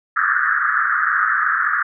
pink band-pass noise, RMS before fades -18 dBFS, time 0.16-1.83 s, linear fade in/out 10 ms, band 1200 to 1800 Hz, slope 96 dB/octave, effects none

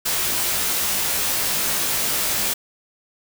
white noise with comb filter, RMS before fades -22 dBFS, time 0.05-2.54 s, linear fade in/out 10 ms, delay 18 ms, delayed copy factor -0.9, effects none

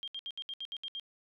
sine tone bursts, 3204 Hz, G7, 37 cents sharp, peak -37 dBFS, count 9, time 0.03-0.997 s, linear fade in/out 0 ms, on 47 ms, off 68 ms, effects none

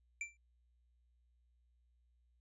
square tone with exponential decay, 2349 Hz, D7, in tune, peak -36 dBFS, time 0.21-0.37 s, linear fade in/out 2 ms, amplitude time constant 33 ms, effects added 60 Hz sine -70 dBFS peak until 2.4 s + resampled to 24000 Hz

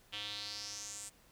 square tone with band-pass filter sweep, 103.83 Hz, G#2, in tune, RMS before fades -44 dBFS, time 0.12-1.1 s, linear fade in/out 20 ms, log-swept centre 3100 to 8300 Hz, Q 4.5, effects pink hiss -65 dBFS RMS until 1.31 s

